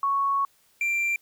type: tone pair in turn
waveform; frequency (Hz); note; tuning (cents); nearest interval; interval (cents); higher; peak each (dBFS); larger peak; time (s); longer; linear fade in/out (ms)
sine / triangle; 1108.7 / 2363; C#6 / D7; 0 / +10; octave + minor second; 1310; second; -21; neither; 0.03-0.45 / 0.81-1.16; first; 2
effects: white hiss -63 dBFS RMS until 1.21 s